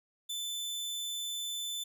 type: tone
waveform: sawtooth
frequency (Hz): 3520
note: A7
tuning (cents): 0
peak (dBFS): -32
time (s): 0.29-1.84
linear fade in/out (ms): 10
effects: none